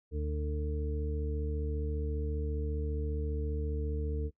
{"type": "harmonic tone", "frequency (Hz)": 74.8, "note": "D2", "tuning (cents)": 32, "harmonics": [1, 2, 3, 4, 6], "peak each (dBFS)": [-32, -43, -47, -44, -39], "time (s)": [0.11, 4.31], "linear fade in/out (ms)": 50, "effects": ["noise-tail reverb RT60 0.1 s tail -21 dB re dry"]}